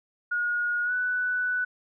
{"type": "tone with pitch glide", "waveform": "sine", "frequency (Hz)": [1441, 1488.4], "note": ["F#6", "F#6"], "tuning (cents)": [-46, 10], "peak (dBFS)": -24, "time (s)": [0.31, 1.65], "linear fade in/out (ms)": 10, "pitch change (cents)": 56, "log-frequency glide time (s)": [0.84, 0.93], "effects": []}